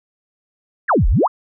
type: exponential two-way sweep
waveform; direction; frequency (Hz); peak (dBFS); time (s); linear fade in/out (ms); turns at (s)
sine; down then up; 2048 to 32.07 to 1361; -11; 0.88-1.28; 20; 1.08
effects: none